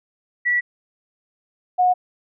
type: tone pair in turn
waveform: sine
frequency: 1948 / 727.6 Hz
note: B6 / F#5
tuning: -24 / -29 cents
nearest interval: octave + perfect fourth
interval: 1705 cents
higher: first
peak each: -16 / -13 dBFS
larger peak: second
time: 0.45-0.61 / 1.78-1.94 s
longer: neither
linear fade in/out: 20 ms
effects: none